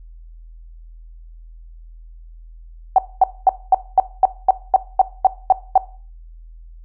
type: tone bursts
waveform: sine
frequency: 758 Hz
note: F#5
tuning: 42 cents sharp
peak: -6 dBFS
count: 12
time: 2.96-5.778 s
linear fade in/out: 2 ms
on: 24 ms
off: 230 ms
effects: noise-tail reverb RT60 0.4 s tail -17 dB re dry + added 41 Hz sine -37 dBFS peak until 6.84 s